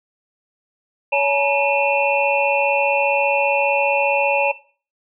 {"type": "tone cluster", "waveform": "sine", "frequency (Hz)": [561, 850, 945, 2459, 2679], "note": ["C#5", "G#5", "A#5", "D#7", "E7"], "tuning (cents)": [21, 40, 23, -21, 27], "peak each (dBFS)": [-19, -22, -25, -22, -20], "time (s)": [1.12, 4.52], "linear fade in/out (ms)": 10, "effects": ["noise-tail reverb RT60 0.4 s tail -18 dB re dry"]}